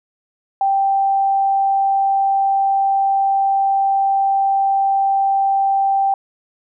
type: tone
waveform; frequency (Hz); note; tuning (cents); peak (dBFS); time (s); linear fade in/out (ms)
sine; 784; G5; 0; -13; 0.61-6.14; 2
effects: none